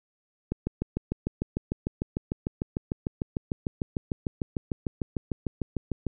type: click train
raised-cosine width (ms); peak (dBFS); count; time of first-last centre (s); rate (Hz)
3; -15; 38; 0.52-6.067; 6.67
effects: none